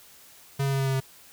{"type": "tone with pitch steps", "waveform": "square", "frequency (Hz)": [138.2, 137.17, 136.14, 135.12, 134.11, 133.11], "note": ["C#3", "C#3", "C#3", "C#3", "C3", "C3"], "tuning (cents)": [-5, -18, -31, -44, 43, 30], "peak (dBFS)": -24, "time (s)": [0.59, 1.004], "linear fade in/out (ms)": 10, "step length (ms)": 69, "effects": ["white hiss -52 dBFS RMS until 1.32 s"]}